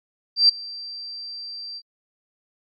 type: tone with ADSR envelope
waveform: sine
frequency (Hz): 4699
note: D8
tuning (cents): 0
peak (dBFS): -9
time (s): 0.36-1.82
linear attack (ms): 130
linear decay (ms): 8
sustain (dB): -23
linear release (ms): 51
effects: AAC 32 kbps